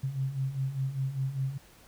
sine beating tone pair, 130.7 / 135.7 Hz, C3 / C#3, -1 / -36 cents, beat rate 5 Hz, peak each -35 / -30 dBFS, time 0.03-1.58 s, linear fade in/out 10 ms, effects pink hiss -57 dBFS RMS until 1.87 s

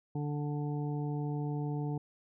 harmonic tone, 146.83 Hz, D3, in tune, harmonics 1 / 2 / 3 / 5 / 6, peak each -33 / -39 / -43 / -47 / -49 dBFS, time 0.15-1.98 s, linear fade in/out 5 ms, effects none

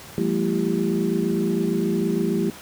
sine tone cluster, 173.8 / 200.4 / 229 / 337.4 / 392.9 Hz, F3 / G3 / A#3 / E4 / G4, -8 / +38 / -31 / +40 / +4 cents, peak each -26 dBFS, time 0.18-2.5 s, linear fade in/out 0 ms, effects pink hiss -41 dBFS RMS until 2.61 s + high-pass 80 Hz 12 dB/octave

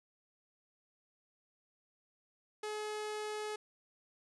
sawtooth tone, 424.7 Hz, G#4, 39 cents sharp, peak -34 dBFS, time 2.63-3.56 s, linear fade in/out 5 ms, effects resampled to 24000 Hz

